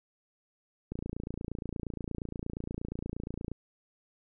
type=click train; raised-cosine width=3 ms; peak=-23 dBFS; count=75; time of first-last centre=0.92-3.516 s; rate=28.5 Hz; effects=none